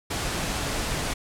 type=noise; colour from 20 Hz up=pink; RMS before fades=-28 dBFS; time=0.1-1.14 s; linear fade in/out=10 ms; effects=low-pass 10000 Hz 12 dB/octave